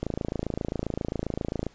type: click train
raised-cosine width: 2 ms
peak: -15 dBFS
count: 46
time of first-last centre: 0.03-1.666 s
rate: 27.5 Hz
effects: pink hiss -58 dBFS RMS until 1.74 s + resampled to 16000 Hz

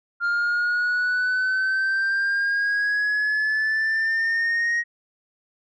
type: exponential sweep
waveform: sine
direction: up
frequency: 1396.9 to 1885 Hz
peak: -17 dBFS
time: 0.2-4.84 s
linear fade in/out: 50 ms
effects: tanh soft clip ceiling -19 dBFS

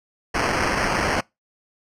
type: noise with sample-and-hold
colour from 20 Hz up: violet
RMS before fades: -22 dBFS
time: 0.34-1.21 s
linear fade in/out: 10 ms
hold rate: 3675 Hz
effects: noise-tail reverb RT60 0.2 s tail -24 dB re dry + low-pass 7000 Hz 12 dB/octave

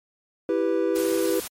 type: chord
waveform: triangle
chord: E minor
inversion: none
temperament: equal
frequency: 329.6 / 392 / 493.9 Hz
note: E4 / G4 / B4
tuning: 0 / 0 / 0 cents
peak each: -23 dBFS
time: 0.49-1.4 s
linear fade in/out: 2 ms
type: noise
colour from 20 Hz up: white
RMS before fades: -34 dBFS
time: 0.95-1.48 s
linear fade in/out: 10 ms
effects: MP3 64 kbps

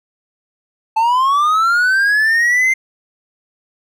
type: linear sweep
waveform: triangle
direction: up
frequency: 869 to 2099 Hz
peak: -9 dBFS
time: 0.96-2.74 s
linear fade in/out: 10 ms
effects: none

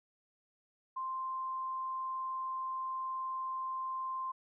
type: tone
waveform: sine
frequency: 1046.5 Hz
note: C6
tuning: in tune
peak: -35 dBFS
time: 0.96-4.32 s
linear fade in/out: 10 ms
effects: none

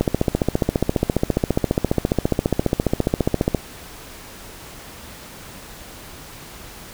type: click train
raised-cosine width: 2 ms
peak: -3 dBFS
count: 53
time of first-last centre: 0.01-3.547 s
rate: 14.7 Hz
effects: pink hiss -39 dBFS RMS until 6.93 s

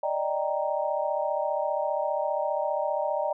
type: chord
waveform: sine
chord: Eb major seventh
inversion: third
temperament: equal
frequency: 587.3 / 622.3 / 784 / 932.3 Hz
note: D5 / Eb5 / G5 / Bb5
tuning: 0 / 0 / 0 / 0 cents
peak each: -29 / -30 / -32 / -32 dBFS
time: 0.03-3.33 s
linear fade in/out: 5 ms
effects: none

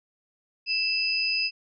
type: tone pair together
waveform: sine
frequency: 2644 / 4991 Hz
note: E7 / D#8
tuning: +5 / +5 cents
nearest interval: major seventh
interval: 1100 cents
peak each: -26 / -26 dBFS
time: 0.66-1.51 s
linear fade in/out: 50 ms
effects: none

